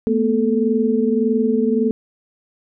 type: tone cluster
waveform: sine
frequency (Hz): 221.8 / 243.5 / 437.9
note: A3 / B3 / A4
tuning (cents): +14 / -24 / -8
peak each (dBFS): -19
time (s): 0.07-1.91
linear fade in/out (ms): 0
effects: none